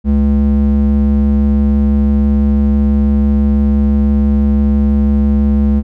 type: ring-modulated tone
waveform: triangle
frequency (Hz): 140.8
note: C#3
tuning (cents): +27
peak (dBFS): -3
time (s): 0.04-5.83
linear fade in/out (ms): 50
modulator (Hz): 71.9
effects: none